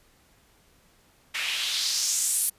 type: noise with band-pass filter sweep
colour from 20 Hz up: white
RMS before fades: -27 dBFS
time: 1.34-2.5 s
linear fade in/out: 10 ms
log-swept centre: 2200 to 11000 Hz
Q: 2.6
effects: pink hiss -61 dBFS RMS until 2.58 s + resampled to 32000 Hz